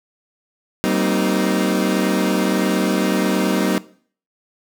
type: chord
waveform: 30% pulse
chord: C minor seventh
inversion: second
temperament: equal with one note detuned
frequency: 191.52 / 233.1 / 261.6 / 311.1 Hz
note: G3 / Bb3 / C4 / Eb4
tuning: -40 / 0 / 0 / 0 cents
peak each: -18 / -20 / -21 / -20 dBFS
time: 0.84-3.78 s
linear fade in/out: 0 ms
effects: noise-tail reverb RT60 0.5 s tail -19 dB re dry